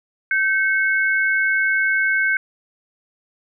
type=tone pair together; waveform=sine; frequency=1550 / 2190 Hz; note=G6 / C#7; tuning=-20 / -22 cents; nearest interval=tritone; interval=598 cents; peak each=-17 / -21 dBFS; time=0.31-2.37 s; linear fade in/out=2 ms; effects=none